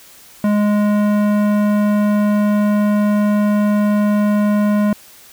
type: tone with tanh clipping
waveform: sine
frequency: 207.7 Hz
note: G#3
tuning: in tune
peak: -14 dBFS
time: 0.44-4.93 s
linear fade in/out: 2 ms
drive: 16 dB
effects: white hiss -43 dBFS RMS until 5.32 s